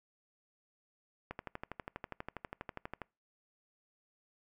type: click train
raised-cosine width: 0.5 ms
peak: -25 dBFS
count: 22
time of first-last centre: 1.31-3.017 s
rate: 12.3 Hz
effects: noise-tail reverb RT60 0.3 s tail -26 dB re dry